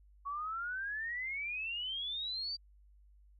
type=exponential sweep; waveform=sine; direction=up; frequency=1108.7 to 4694 Hz; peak=-36 dBFS; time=0.25-2.57 s; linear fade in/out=20 ms; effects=added 50 Hz sine -59 dBFS peak until 3.39 s